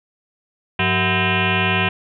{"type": "tone with frequency modulation", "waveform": "sine", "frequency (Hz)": 1300, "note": "E6", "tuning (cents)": -24, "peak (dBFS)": -15, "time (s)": [0.79, 1.89], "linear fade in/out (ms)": 5, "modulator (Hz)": 280, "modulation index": 6, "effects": []}